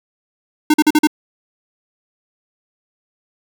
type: tone bursts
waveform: square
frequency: 303.7 Hz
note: D#4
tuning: 42 cents flat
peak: -9 dBFS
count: 5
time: 0.7-1.072 s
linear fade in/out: 5 ms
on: 40 ms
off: 43 ms
effects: 8-bit